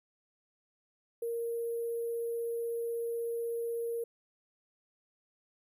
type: tone with sample-and-hold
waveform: sine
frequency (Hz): 466.2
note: A#4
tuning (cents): 0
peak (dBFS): -32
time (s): 1.22-4.04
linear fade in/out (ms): 5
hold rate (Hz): 11025
effects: none